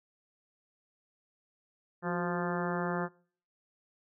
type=harmonic tone with a mistuned harmonic; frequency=174.61 Hz; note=F3; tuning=in tune; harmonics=1 / 2 / 3 / 4 / 5 / 6 / 7 / 8 / 9 / 10; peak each=-34 / -37 / -39 / -40 / -41 / -42 / -42 / -43 / -44 / -44 dBFS; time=2.02-3.09 s; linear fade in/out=50 ms; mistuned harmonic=2; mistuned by=+61 cents; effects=noise-tail reverb RT60 0.5 s tail -24 dB re dry